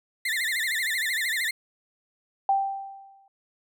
35% pulse tone with vibrato, 1926 Hz, B6, 44 cents flat, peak -23 dBFS, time 0.25-1.51 s, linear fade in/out 5 ms, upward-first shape sine, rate 13 Hz, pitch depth 170 cents each way
sine tone with exponential decay, 784 Hz, G5, in tune, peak -17 dBFS, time 2.49-3.28 s, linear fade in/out 2 ms, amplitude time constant 170 ms
effects none

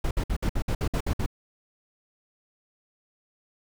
brown noise bursts, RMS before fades -25 dBFS, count 10, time 0.04-1.262 s, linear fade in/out 5 ms, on 70 ms, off 58 ms, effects none

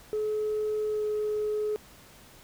sine tone with pitch glide, 427.2 to 424 Hz, G#4 to G#4, +49 to +36 cents, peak -25 dBFS, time 0.13-1.76 s, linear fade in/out 0 ms, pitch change -13 cents, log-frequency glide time 0.9-1.04 s, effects tanh soft clip ceiling -23 dBFS + pink hiss -53 dBFS RMS until 2.43 s

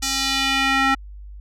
square tone with band-pass filter sweep, 270 Hz, C#4, 45 cents flat, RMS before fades -20 dBFS, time 0.02-0.95 s, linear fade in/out 10 ms, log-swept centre 6000 to 1500 Hz, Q 1.4, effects added 50 Hz sine -35 dBFS peak until 1.4 s

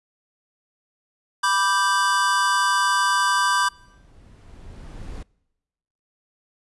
square chord, G major, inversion first, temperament equal, 987.8 / 1174.7 / 1568 Hz, B5 / D6 / G6, 0 / 0 / 0 cents, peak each -23 dBFS, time 1.43-3.69 s, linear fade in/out 10 ms
brown noise with exponential growth, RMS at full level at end -33 dBFS, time 2.56-5.23 s, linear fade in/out 5 ms, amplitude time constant 580 ms
effects noise-tail reverb RT60 1.0 s tail -26 dB re dry + resampled to 24000 Hz

